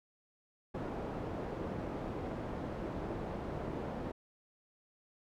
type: low-pass noise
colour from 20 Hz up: white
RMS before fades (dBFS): -40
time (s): 0.74-4.12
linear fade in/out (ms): 10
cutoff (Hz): 530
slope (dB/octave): 12
effects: none